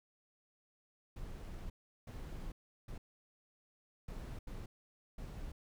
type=noise bursts at uneven times; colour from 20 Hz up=brown; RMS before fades=-45 dBFS; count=6; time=1.16-1.7 / 2.07-2.52 / 2.88-2.98 / 4.08-4.39 / 4.47-4.66 / 5.18-5.52 s; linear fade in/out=5 ms; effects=none